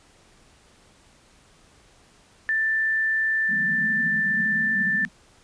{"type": "tone", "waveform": "sine", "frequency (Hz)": 1771, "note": "A6", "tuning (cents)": 11, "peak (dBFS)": -20, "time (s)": [2.49, 5.05], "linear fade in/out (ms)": 0}
{"type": "band-pass noise", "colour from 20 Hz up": "white", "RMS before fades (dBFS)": -33, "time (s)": [3.48, 5.09], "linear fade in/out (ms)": 50, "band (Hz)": [160, 240], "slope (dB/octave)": 96}
{"effects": ["pink hiss -56 dBFS RMS until 5.43 s", "resampled to 22050 Hz"]}